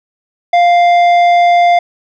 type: tone with tanh clipping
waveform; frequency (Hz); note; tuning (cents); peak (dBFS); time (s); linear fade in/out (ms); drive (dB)
sine; 698.5; F5; 0; -7; 0.53-1.79; 5; 10
effects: none